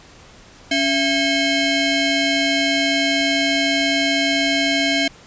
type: ring-modulated tone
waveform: 20% pulse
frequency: 951 Hz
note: A#5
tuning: 34 cents sharp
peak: -8 dBFS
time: 0.71-5.08 s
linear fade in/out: 5 ms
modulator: 1230 Hz
effects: pink hiss -45 dBFS RMS until 5.26 s + resampled to 16000 Hz